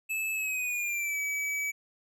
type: tone with pitch glide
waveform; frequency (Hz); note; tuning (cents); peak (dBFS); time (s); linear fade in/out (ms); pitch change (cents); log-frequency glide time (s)
square; 2611 to 2286; E7 to D7; -17 to -47; -30; 0.09-1.72; 20; -230; 0.33-1.19
effects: none